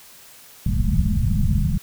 pink low-pass noise, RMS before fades -19 dBFS, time 0.66-1.78 s, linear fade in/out 5 ms, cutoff 220 Hz, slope 96 dB/octave, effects white hiss -46 dBFS RMS until 1.82 s

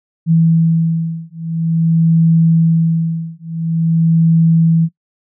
sine beating tone pair, 163.9 / 164.38 Hz, E3 / E3, -10 / -5 cents, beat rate 0.48 Hz, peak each -13 dBFS, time 0.26-4.89 s, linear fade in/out 50 ms, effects noise-tail reverb RT60 0.1 s tail -20 dB re dry

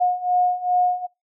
sine beating tone pair, 720 / 722.5 Hz, F#5 / F#5, -47 / -41 cents, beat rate 2.5 Hz, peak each -22 / -19 dBFS, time 0-1.07 s, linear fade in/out 20 ms, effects noise-tail reverb RT60 0.2 s tail -24 dB re dry

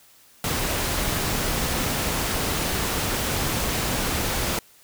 pink noise, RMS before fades -25 dBFS, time 0.44-4.59 s, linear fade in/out 2 ms, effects white hiss -54 dBFS RMS until 4.83 s

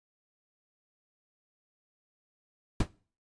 brown noise with exponential decay, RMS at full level -19 dBFS, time 2.8-2.89 s, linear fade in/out 5 ms, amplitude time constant 18 ms, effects noise-tail reverb RT60 0.4 s tail -21 dB re dry + resampled to 22050 Hz

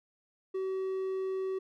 triangle tone, 380 Hz, F#4, 46 cents sharp, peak -29 dBFS, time 0.54-1.59 s, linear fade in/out 10 ms, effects none

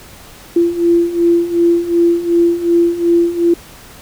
sine beating tone pair, 340 / 342.7 Hz, F4 / F4, -46 / -33 cents, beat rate 2.7 Hz, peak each -15 / -11 dBFS, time 0.56-3.54 s, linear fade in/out 5 ms, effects pink hiss -38 dBFS RMS until 4.01 s

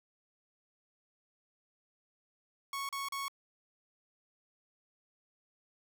sawtooth tone bursts, 1106 Hz, C#6, 4 cents flat, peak -32 dBFS, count 3, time 2.73-3.282 s, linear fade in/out 2 ms, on 160 ms, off 36 ms, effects none

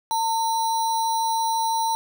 sine tone with sample-and-hold, 903 Hz, A5, 45 cents sharp, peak -20 dBFS, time 0.11-1.95 s, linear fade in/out 0 ms, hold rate 4900 Hz, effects none

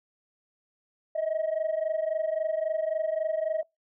sine tone pair together, 622.3 / 646 Hz, D#5 / E5, 0 / -35 cents, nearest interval minor second, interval 65 cents, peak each -27 dBFS, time 1.15-3.63 s, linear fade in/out 10 ms, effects noise-tail reverb RT60 0.2 s tail -26 dB re dry + tanh soft clip ceiling -22 dBFS

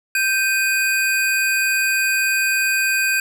square tone pair together, 1563.9 / 2485 Hz, G6 / D#7, -5 / -3 cents, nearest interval minor sixth, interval 802 cents, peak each -20 dBFS, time 0.15-3.2 s, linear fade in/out 2 ms, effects none

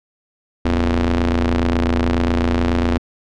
sawtooth ring-modulated tone, 87.31 Hz, F2, in tune, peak -8 dBFS, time 0.65-2.98 s, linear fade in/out 5 ms, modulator 160 Hz, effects low-pass 4000 Hz 12 dB/octave

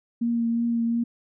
sine tone with vibrato, 233.1 Hz, A#3, in tune, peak -21 dBFS, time 0.21-1.04 s, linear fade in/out 10 ms, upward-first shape triangle, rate 2.8 Hz, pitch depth 19 cents each way, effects none

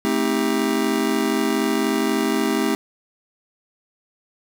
square chord, A half-diminished seventh, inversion none, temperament just, 220 / 264 / 316.8 / 396 Hz, A3 / C4 / Eb4 / G4, 0 / +16 / +31 / +18 cents, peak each -25 dBFS, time 0.05-2.75 s, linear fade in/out 0 ms, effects none

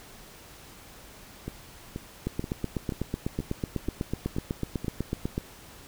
two click trains, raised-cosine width 3 ms, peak -20 / -15 dBFS, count 8 / 26, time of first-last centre 1.48-4.845 / 2.27-5.379 s, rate 2.08 / 8.04 Hz, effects pink hiss -49 dBFS RMS until 5.87 s

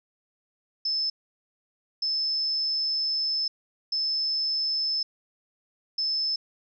sine tone bursts at uneven times, 5250 Hz, E8, 8 cents flat, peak -24 dBFS, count 4, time 0.85-1.1 / 2.02-3.48 / 3.92-5.03 / 5.98-6.36 s, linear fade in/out 5 ms, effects none

